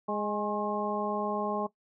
harmonic tone with a mistuned harmonic, 207.7 Hz, G#3, in tune, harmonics 1 / 2 / 3 / 4 / 5, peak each -35 / -35 / -35 / -35 / -35 dBFS, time 0.08-1.67 s, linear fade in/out 10 ms, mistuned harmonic 5, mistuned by +52 cents, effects noise-tail reverb RT60 0.1 s tail -17 dB re dry

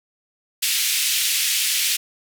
pink band-pass noise, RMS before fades -21 dBFS, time 0.62-1.97 s, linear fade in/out 10 ms, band 2400 to 16000 Hz, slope 24 dB/octave, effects none

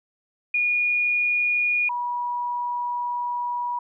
sine tone pair in turn, 2442 / 969.1 Hz, D#7 / B5, -33 / -33 cents, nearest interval octave + major third, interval 1600 cents, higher first, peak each -19 / -24 dBFS, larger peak first, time 0.54-1.89 / 1.89-3.79 s, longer second, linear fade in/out 5 ms, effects none

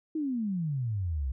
sine exponential sweep, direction down, 324.7 to 61.74 Hz, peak -28 dBFS, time 0.15-1.32 s, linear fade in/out 5 ms, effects none

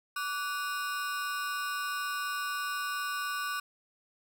40% pulse ring-modulated tone, 1318.5 Hz, E6, in tune, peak -28 dBFS, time 0.16-3.6 s, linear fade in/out 5 ms, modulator 162 Hz, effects none

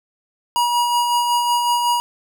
square tone with tremolo, 960 Hz, B5, 49 cents flat, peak -15 dBFS, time 0.56-2 s, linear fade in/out 0 ms, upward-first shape sine, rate 5.4 Hz, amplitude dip 35%, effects none

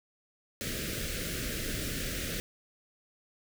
pink band-stop noise, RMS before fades -35 dBFS, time 0.61-2.4 s, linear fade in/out 0 ms, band 590 to 1400 Hz, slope 48 dB/octave, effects none

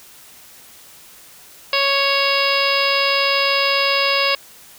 harmonic tone, 554.4 Hz, C#5, in tune, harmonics 1 / 2 / 3 / 4 / 5 / 6 / 7 / 8 / 9, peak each -22 / -22 / -27 / -23 / -21 / -27 / -27 / -27 / -23 dBFS, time 1.73-4.35 s, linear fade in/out 2 ms, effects white hiss -44 dBFS RMS until 4.78 s

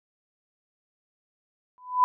sine tone with exponential growth, 999 Hz, B5, 20 cents sharp, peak -13 dBFS, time 1.78-2.04 s, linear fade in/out 0 ms, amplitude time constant 55 ms, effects none

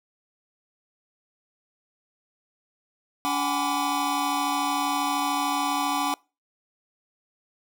square tone cluster, 285.8 / 750 / 823 / 1004 / 1159 Hz, D4 / F#5 / G#5 / B5 / D6, -47 / +23 / -16 / +28 / -23 cents, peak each -31 dBFS, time 3.25-6.14 s, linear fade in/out 0 ms, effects noise-tail reverb RT60 0.3 s tail -26 dB re dry

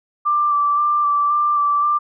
sine tone with vibrato, 1174.7 Hz, D6, in tune, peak -14 dBFS, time 0.25-1.99 s, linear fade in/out 20 ms, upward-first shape square, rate 1.9 Hz, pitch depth 15 cents each way, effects none

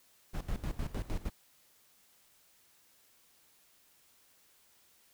brown noise with tremolo, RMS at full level -35 dBFS, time 0.33-1.3 s, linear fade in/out 20 ms, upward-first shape square, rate 6.5 Hz, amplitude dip 80%, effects white hiss -66 dBFS RMS until 5.13 s

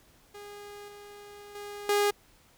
sawtooth tone with level steps, 410 Hz, G#4, 22 cents flat, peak -39 / -42 / -35 / -19 dBFS, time 0.34-2.11 s, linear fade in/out 10 ms, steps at 0.88 / 1.55 / 1.89 s, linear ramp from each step 2 ms, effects pink hiss -61 dBFS RMS until 2.57 s

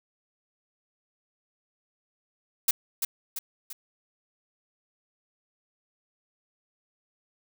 blue noise with echo, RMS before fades -21 dBFS, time 2.68-2.71 s, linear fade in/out 5 ms, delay 340 ms, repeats 3, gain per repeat -6 dB, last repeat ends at 3.73 s, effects none

